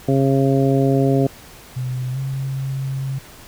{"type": "harmonic tone", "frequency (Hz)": 135.8, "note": "C#3", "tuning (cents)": -35, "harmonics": [1, 2, 3, 4, 5], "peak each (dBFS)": [-17, -18, -20, -24, -25], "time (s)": [0.08, 1.27], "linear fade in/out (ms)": 5}
{"type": "tone with pitch glide", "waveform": "sine", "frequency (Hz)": [127, 134.55], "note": ["B2", "C3"], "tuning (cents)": [49, 49], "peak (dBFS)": -21, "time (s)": [1.76, 3.19], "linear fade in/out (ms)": 10, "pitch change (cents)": 100, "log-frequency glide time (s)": [2.12, 2.18]}
{"effects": ["pink hiss -42 dBFS RMS until 3.47 s"]}